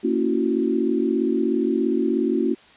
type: chord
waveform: sine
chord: F# dominant seventh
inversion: first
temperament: just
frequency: 231.2 / 277.5 / 333 / 370 Hz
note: A#3 / C#4 / E4 / F#4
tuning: -14 / +2 / +18 / 0 cents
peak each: -24 dBFS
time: 0.03-2.55 s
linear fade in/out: 20 ms
effects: white hiss -50 dBFS RMS until 2.76 s + resampled to 8000 Hz